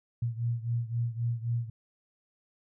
sine beating tone pair, 116.54 / 120.34 Hz, A#2 / B2, 0 / -44 cents, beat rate 3.8 Hz, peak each -30 / -33 dBFS, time 0.22-1.7 s, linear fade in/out 5 ms, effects none

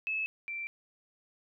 sine tone pair in turn, 2599 / 2348 Hz, E7 / D7, -25 / -1 cents, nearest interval major second, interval 176 cents, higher first, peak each -30 / -35 dBFS, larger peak first, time 0.07-0.26 / 0.48-0.67 s, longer neither, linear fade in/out 0 ms, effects none

